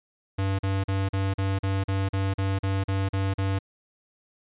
square tone bursts, 97 Hz, G2, 18 cents flat, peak -24 dBFS, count 13, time 0.38-3.59 s, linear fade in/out 10 ms, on 210 ms, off 40 ms, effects resampled to 8000 Hz

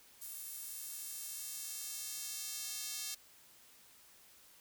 square tone with high-pass filter sweep, 243.5 Hz, B3, 24 cents flat, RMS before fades -44 dBFS, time 0.21-3.15 s, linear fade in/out 10 ms, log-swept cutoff 11000 to 5100 Hz, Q 0.91, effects white hiss -62 dBFS RMS until 4.6 s

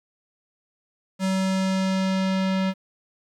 square tone with low-pass filter sweep, 190 Hz, F#3, 46 cents sharp, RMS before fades -23 dBFS, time 1.19-2.74 s, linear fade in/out 50 ms, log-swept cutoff 8700 to 3600 Hz, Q 1.1, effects 9-bit

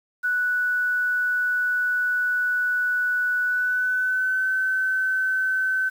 sine tone with pitch glide, 1480 to 1526.9 Hz, F#6 to G6, 0 to -46 cents, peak -20 dBFS, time 0.23-5.9 s, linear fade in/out 20 ms, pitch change +54 cents, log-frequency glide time 3.44-4.48 s, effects 8-bit

